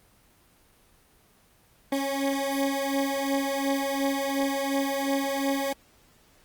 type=beating tone pair; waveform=20% pulse; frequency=274.1 / 276.9 Hz; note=C#4 / C#4; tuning=-19 / -2 cents; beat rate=2.8 Hz; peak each=-22 / -25 dBFS; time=1.92-5.73 s; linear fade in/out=5 ms; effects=pink hiss -60 dBFS RMS until 6.44 s + Opus 24 kbps

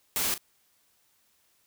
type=noise with echo; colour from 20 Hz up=white; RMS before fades=-28 dBFS; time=0.16-0.34 s; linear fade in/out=0 ms; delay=38 ms; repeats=1; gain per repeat=-13 dB; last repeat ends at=0.378 s; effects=white hiss -68 dBFS RMS until 1.66 s

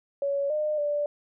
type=tone with pitch steps; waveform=sine; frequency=561 / 607 / 586 Hz; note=C#5 / D#5 / D5; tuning=+21 / -43 / -4 cents; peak=-24 dBFS; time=0.22-1.06 s; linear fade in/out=2 ms; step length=280 ms; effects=none

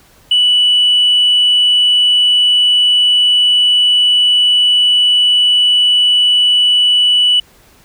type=tone; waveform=sine; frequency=2960 Hz; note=F#7; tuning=in tune; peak=-6 dBFS; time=0.31-7.4 s; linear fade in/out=5 ms; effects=tanh soft clip ceiling -4 dBFS + pink hiss -47 dBFS RMS until 7.84 s

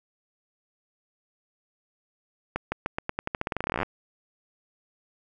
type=accelerating click train; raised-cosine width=0.5 ms; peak=-12 dBFS; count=25; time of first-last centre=2.56-3.831 s; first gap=160 ms; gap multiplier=0.88; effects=none

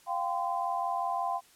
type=chord; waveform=sine; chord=F suspended second; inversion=none; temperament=equal with one note detuned; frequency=698.5 / 784 / 1027.3 Hz; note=F5 / G5 / C6; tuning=0 / 0 / -32 cents; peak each=-33 dBFS; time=0.06-1.41 s; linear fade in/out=50 ms; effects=white hiss -60 dBFS RMS until 1.55 s + low-pass 12000 Hz 12 dB/octave

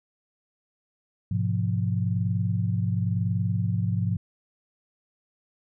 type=chord; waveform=sine; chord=F diminished; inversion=first; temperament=just; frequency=104.77 / 125.72 / 174.61 Hz; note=Ab2 / Cb3 / F3; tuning=+16 / +31 / 0 cents; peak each=-25 / -29 / -28 dBFS; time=1.31-4.17 s; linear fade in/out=5 ms; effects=none

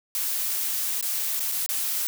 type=noise with dropouts; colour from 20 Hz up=blue; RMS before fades=-27 dBFS; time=0.15-2.07 s; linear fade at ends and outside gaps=0 ms; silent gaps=1.011-1.026 / 1.396-1.403 / 1.516-1.521 / 1.662-1.69 s; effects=none

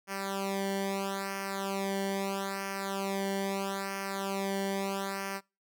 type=tone with flanger; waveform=sawtooth; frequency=195.7 Hz; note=G3; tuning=3 cents flat; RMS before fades=-34 dBFS; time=0.07-5.41 s; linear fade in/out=50 ms; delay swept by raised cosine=0.26 to 0.79 ms; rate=0.77 Hz; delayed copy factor=-0.9; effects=noise-tail reverb RT60 0.3 s tail -26 dB re dry

